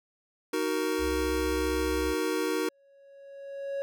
square chord, D# minor, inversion none, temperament just, 311.1 / 373.4 / 466.7 Hz, D#4 / F#4 / A#4, 0 / +16 / +2 cents, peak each -32 dBFS, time 0.53-2.69 s, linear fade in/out 5 ms
sine tone with vibrato, 65 Hz, C2, 11 cents flat, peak -33 dBFS, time 0.98-2.15 s, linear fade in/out 50 ms, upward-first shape sine, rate 15 Hz, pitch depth 76 cents each way
triangle tone with exponential growth, 554.4 Hz, C#5, in tune, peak -26 dBFS, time 2.53-3.82 s, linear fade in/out 0 ms, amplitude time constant 280 ms
effects none

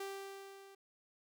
sawtooth tone with level ramp, 392.1 Hz, G4, in tune, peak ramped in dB -36 to -52 dBFS, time 0-0.75 s, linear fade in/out 5 ms, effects none

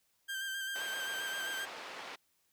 30% pulse tone with vibrato, 1576 Hz, G6, 9 cents sharp, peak -34 dBFS, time 0.28-1.66 s, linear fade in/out 20 ms, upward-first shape square, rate 7.6 Hz, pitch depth 22 cents each way
pink band-pass noise, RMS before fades -46 dBFS, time 0.75-2.16 s, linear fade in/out 10 ms, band 570 to 3700 Hz, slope 12 dB/octave
effects white hiss -75 dBFS RMS until 2.52 s

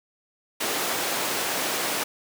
pink high-pass noise, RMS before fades -27 dBFS, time 0.6-2.04 s, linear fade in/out 10 ms, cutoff 360 Hz, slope 12 dB/octave, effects none

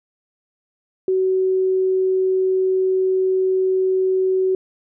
sine tone, 376 Hz, F#4, 28 cents sharp, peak -15 dBFS, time 1.08-4.55 s, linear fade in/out 2 ms, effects none

